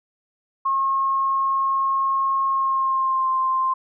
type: tone with pitch glide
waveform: sine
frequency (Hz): 1081 to 1048.4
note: C#6 to C6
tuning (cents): -44 to +3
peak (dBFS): -18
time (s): 0.65-3.74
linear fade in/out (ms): 10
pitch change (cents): -53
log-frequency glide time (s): 2.49-3.33
effects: none